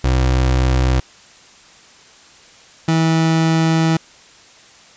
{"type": "tone pair in turn", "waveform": "30% pulse", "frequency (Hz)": [64, 162.11], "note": ["C2", "E3"], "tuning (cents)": [-38, -29], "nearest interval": "octave + major third", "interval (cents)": 1609, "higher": "second", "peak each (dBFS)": -10, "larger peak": "neither", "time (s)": [[0.04, 1], [2.88, 3.97]], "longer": "second", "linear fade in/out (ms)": 5, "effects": ["white hiss -45 dBFS RMS until 4.96 s", "resampled to 16000 Hz"]}